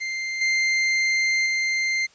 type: tone with level steps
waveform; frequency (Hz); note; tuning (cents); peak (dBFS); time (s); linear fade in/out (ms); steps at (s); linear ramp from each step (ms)
40% pulse; 2093; C7; 0; -25 / -18 / -20; 0-2.07; 20; 0.41 / 1.46; 5
effects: white hiss -55 dBFS RMS until 2.14 s + resampled to 16000 Hz